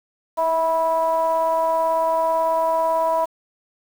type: ring-modulated tone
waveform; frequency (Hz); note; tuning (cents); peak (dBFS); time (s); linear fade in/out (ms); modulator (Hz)
triangle; 164.81; E3; 0; -12; 0.37-3.26; 20; 815
effects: 7-bit